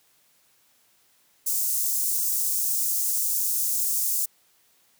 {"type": "high-pass noise", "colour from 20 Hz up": "white", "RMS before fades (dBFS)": -25, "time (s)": [1.46, 4.26], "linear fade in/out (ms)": 10, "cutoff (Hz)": 6400, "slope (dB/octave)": 24, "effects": ["white hiss -63 dBFS RMS until 4.99 s", "high-pass 80 Hz 12 dB/octave"]}